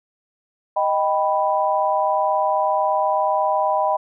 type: chord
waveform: sine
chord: Eb augmented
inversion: none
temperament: equal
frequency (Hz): 622.3 / 784 / 987.8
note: Eb5 / G5 / B5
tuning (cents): 0 / 0 / 0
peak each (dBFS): -21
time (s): 0.76-3.97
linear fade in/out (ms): 10
effects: none